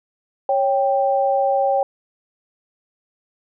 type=tone pair together; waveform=sine; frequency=552 / 786.6 Hz; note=C#5 / G5; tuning=-7 / +6 cents; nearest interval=tritone; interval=613 cents; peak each=-18 dBFS; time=0.49-1.83 s; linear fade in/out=2 ms; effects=none